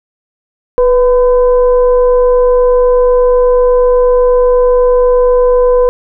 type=tone with frequency modulation; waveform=sine; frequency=493.9 Hz; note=B4; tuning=in tune; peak=-5 dBFS; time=0.78-5.89 s; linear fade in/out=0 ms; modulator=518 Hz; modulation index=0.47; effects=none